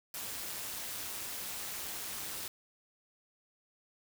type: noise with amplitude modulation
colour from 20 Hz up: white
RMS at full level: -38 dBFS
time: 0.14-2.48 s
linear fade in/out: 2 ms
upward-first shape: sine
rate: 204 Hz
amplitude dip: 60%
effects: none